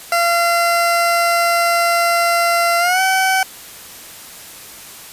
20% pulse tone with pitch glide, 685 to 760.1 Hz, F5 to F#5, -34 to +46 cents, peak -8 dBFS, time 0.12-3.43 s, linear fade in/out 2 ms, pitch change +180 cents, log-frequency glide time 2.79-3.01 s, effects white hiss -36 dBFS RMS until 5.12 s + resampled to 32000 Hz

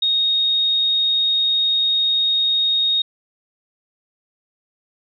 sine tone, 3729 Hz, A#7, in tune, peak -15 dBFS, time 0.02-3.02 s, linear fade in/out 5 ms, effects none

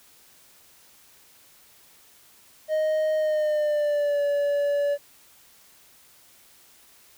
triangle tone with pitch glide, 622.3 to 574 Hz, D#5 to D5, 0 to -40 cents, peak -19 dBFS, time 2.68-4.98 s, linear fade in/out 50 ms, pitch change -140 cents, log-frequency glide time 3.16-4.22 s, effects white hiss -55 dBFS RMS until 7.17 s

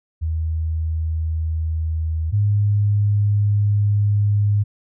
sine tone pair in turn, 80 / 103.04 Hz, D#2 / G#2, +49 / -13 cents, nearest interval major third, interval 438 cents, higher second, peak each -19 / -14 dBFS, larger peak second, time 0.21-2.32 / 2.32-4.64 s, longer second, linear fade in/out 20 ms, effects none

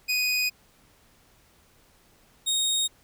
25% pulse tone pair in turn, 2490 / 3731 Hz, D#7 / A#7, +1 / +1 cents, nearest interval perfect fifth, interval 700 cents, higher second, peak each -19 dBFS, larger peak neither, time 0.08-0.5 / 2.46-2.88 s, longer neither, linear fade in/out 20 ms, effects pink hiss -60 dBFS RMS until 3.03 s

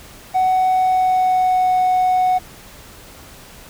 triangle tone with pitch glide, 746 to 737.9 Hz, F#5 to F#5, +14 to -5 cents, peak -10 dBFS, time 0.34-2.39 s, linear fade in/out 20 ms, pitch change -19 cents, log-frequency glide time 0.68-1.73 s, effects tanh soft clip ceiling -8 dBFS + pink hiss -41 dBFS RMS until 3.69 s

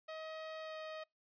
sawtooth tone with pitch glide, 633 to 627.9 Hz, D#5 to D#5, +30 to +16 cents, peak -40 dBFS, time 0.08-1.04 s, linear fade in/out 10 ms, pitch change -14 cents, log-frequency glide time 0.61-0.76 s, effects noise-tail reverb RT60 0.2 s tail -26 dB re dry + resampled to 11025 Hz

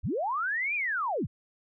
sine linear two-way sweep, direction up then down, 34.65 to 2478 to 48.37 Hz, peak -27 dBFS, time 0.03-1.27 s, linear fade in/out 20 ms, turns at 0.75 s, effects none

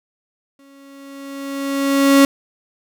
35% pulse tone with exponential growth, 276.3 Hz, C#4, 6 cents flat, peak -5 dBFS, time 0.59-2.25 s, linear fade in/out 2 ms, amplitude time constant 360 ms, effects none

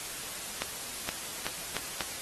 accelerating click train, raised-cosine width 0.2 ms, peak -12 dBFS, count 5, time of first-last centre 0.62-2.007 s, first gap 470 ms, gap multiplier 0.8, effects white hiss -39 dBFS RMS until 2.21 s + AAC 32 kbps

